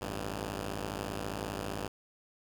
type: tone pair together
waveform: 5% pulse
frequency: 55 / 98 Hz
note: A1 / G2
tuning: 0 / 0 cents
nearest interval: minor seventh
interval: 1000 cents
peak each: -27 dBFS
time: 0.01-1.88 s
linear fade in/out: 5 ms
effects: none